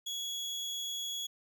30% pulse tone, 3353 Hz, G#7, 16 cents sharp, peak -33 dBFS, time 0.06-1.27 s, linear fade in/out 10 ms, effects none

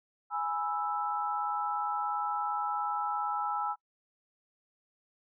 sine chord, E major, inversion first, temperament equal, 830.6 / 987.8 / 1318.5 Hz, G#5 / B5 / E6, 0 / 0 / 0 cents, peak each -33 / -38 / -33 dBFS, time 0.3-3.76 s, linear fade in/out 50 ms, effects noise-tail reverb RT60 0.1 s tail -23 dB re dry

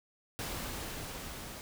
pink noise with level ramp, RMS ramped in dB -38 to -45 dBFS, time 0.39-1.61 s, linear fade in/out 0 ms, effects none

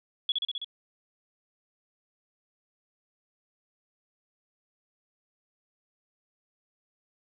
sine tone with echo, 3374 Hz, G#7, 27 cents sharp, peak -23 dBFS, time 0.29-0.32 s, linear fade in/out 2 ms, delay 65 ms, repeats 5, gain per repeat -2 dB, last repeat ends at 0.645 s, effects none

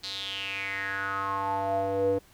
square tone with band-pass filter sweep, 97.8 Hz, G2, 4 cents flat, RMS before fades -30 dBFS, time 0.03-2.19 s, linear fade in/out 10 ms, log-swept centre 4300 to 430 Hz, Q 6.2, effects pink hiss -58 dBFS RMS until 2.33 s

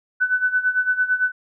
sine tone with tremolo, 1500 Hz, F#6, 23 cents sharp, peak -14 dBFS, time 0.2-1.32 s, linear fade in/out 20 ms, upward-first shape sine, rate 8.9 Hz, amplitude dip 80%, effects none

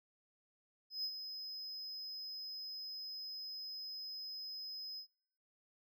triangle tone with ADSR envelope, 5070 Hz, D#8, 32 cents sharp, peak -34 dBFS, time 0.9-5.07 s, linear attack 140 ms, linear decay 66 ms, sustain -8 dB, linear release 87 ms, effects noise-tail reverb RT60 0.8 s tail -25 dB re dry

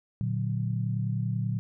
sine chord, Bb augmented, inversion none, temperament equal, 116.54 / 146.83 / 185 Hz, Bb2 / D3 / F#3, 0 / 0 / 0 cents, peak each -28 / -33 / -33 dBFS, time 0.21-1.59 s, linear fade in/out 0 ms, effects none

